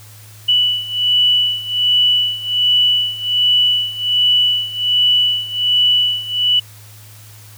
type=beating tone pair; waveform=sine; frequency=2960 / 2961.3 Hz; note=F#7 / F#7; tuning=0 / +1 cents; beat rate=1.3 Hz; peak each=-17 / -14 dBFS; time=0.48-6.6 s; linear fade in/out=10 ms; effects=added 106 Hz sine -39 dBFS peak until 7.57 s + white hiss -43 dBFS RMS until 7.57 s